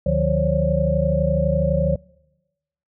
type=tone cluster; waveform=sine; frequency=72.6 / 150.9 / 178.7 / 535 / 567 Hz; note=D2 / D3 / F3 / C5 / C#5; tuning=-19 / +47 / +40 / +38 / +39 cents; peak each=-23 dBFS; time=0.06-1.96 s; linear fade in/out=5 ms; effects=noise-tail reverb RT60 1.0 s tail -26 dB re dry